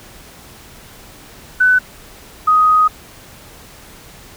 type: tone pair in turn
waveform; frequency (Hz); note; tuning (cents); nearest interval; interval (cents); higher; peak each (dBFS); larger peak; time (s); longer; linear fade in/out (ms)
sine; 1500 / 1251; F#6 / D#6; +23 / +9; minor third; 314; first; -8; neither; 1.6-1.79 / 2.47-2.88; second; 10
effects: pink hiss -40 dBFS RMS until 4.36 s